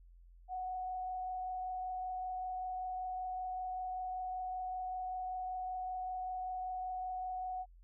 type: tone with frequency modulation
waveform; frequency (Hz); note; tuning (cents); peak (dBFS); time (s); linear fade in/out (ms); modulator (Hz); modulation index
sine; 740; F#5; 0; -37; 0.48-7.66; 50; 25.2; 0.3
effects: added 43 Hz sine -56 dBFS peak until 7.83 s